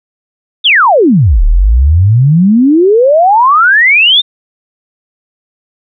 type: exponential two-way sweep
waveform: sine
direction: down then up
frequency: 3700 to 35.35 to 3700 Hz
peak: -3 dBFS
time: 0.64-4.22 s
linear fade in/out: 20 ms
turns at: 1.44 s
effects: none